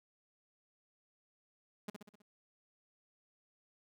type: tone with echo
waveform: sawtooth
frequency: 207.7 Hz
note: G#3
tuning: in tune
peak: -35 dBFS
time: 1.88-1.9 s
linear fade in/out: 5 ms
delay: 64 ms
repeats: 5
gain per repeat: -5 dB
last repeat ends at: 2.22 s
effects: none